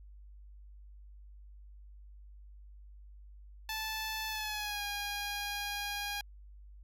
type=tone with pitch glide; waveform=10% pulse; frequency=875 to 816.4 Hz; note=A5 to G#5; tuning=-10 to -30 cents; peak=-27 dBFS; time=3.69-6.21 s; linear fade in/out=2 ms; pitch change=-120 cents; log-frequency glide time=4.28-4.83 s; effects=added 50 Hz sine -50 dBFS peak until 6.83 s